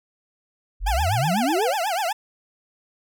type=exponential sweep; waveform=sine; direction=up; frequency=40.78 to 622.3 Hz; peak=-21 dBFS; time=0.8-1.75 s; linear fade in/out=50 ms
type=tone with vibrato; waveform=40% pulse; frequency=760 Hz; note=F#5; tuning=46 cents sharp; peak=-21 dBFS; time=0.86-2.13 s; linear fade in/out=10 ms; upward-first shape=triangle; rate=8.1 Hz; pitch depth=290 cents each way
effects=none